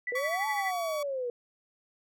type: tone with tremolo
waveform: sine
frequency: 1975.5 Hz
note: B6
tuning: in tune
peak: -28 dBFS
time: 0.07-0.71 s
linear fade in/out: 2 ms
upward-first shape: triangle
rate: 12 Hz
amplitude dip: 95%
type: exponential two-way sweep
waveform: sine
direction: up then down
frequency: 474.4 to 880 to 474.4 Hz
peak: -30 dBFS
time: 0.12-1.3 s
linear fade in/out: 2 ms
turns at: 0.47 s
type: tone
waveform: sawtooth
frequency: 1132 Hz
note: C#6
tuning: 36 cents sharp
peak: -32 dBFS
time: 0.15-1.03 s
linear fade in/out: 5 ms
effects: none